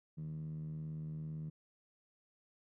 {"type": "tone with band-pass filter", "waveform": "10% pulse", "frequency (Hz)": 77.78, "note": "D#2", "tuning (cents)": 0, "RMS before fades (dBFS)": -43, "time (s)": [0.17, 1.5], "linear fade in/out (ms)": 10, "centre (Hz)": 160, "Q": 7, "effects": []}